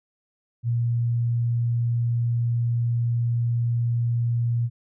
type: tone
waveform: sine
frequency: 118.3 Hz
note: A#2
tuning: 26 cents sharp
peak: -20 dBFS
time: 0.63-4.7 s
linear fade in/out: 50 ms
effects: none